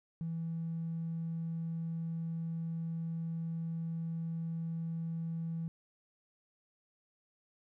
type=tone with tanh clipping; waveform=triangle; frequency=164.81 Hz; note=E3; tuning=in tune; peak=-34 dBFS; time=0.21-5.68 s; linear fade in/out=0 ms; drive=1 dB; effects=none